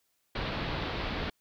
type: low-pass noise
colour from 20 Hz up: pink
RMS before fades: -34 dBFS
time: 0.35-1.3 s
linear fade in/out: 5 ms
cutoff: 4400 Hz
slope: 48 dB/octave
effects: white hiss -75 dBFS RMS until 1.4 s